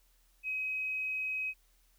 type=tone with tanh clipping; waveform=triangle; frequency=2535 Hz; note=D#7; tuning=32 cents sharp; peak=-32 dBFS; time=0.43-1.54 s; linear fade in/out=50 ms; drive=2 dB; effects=added 40 Hz sine -66 dBFS peak until 1.98 s + white hiss -71 dBFS RMS until 1.98 s